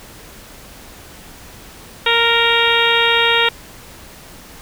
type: harmonic tone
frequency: 465.3 Hz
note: A#4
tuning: 3 cents flat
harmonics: 1 / 2 / 3 / 4 / 5 / 6 / 7 / 8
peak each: -20 / -20 / -20 / -20 / -20 / -20 / -20 / -20 dBFS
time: 2.06-3.49 s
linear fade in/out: 5 ms
effects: pink hiss -39 dBFS RMS until 4.61 s